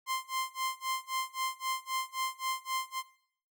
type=tone with tremolo; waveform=sawtooth; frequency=1046.5 Hz; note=C6; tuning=in tune; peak=-26 dBFS; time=0.06-3.03 s; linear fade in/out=50 ms; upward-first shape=sine; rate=3.8 Hz; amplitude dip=100%; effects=noise-tail reverb RT60 0.6 s tail -17 dB re dry